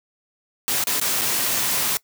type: noise with dropouts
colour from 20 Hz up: white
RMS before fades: -22 dBFS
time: 0.68-1.97 s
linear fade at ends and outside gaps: 0 ms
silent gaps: 0.839-0.871 / 0.998-1.014 / 1.212-1.217 s
effects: noise-tail reverb RT60 0.1 s tail -21 dB re dry + high-pass 100 Hz 12 dB/octave